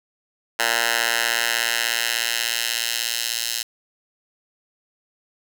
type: tone with high-pass filter sweep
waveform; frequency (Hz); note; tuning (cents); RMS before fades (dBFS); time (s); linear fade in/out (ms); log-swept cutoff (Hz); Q
10% pulse; 116.54; A#2; 0; -23; 0.59-3.63; 5; 1200 to 4000; 0.99
effects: none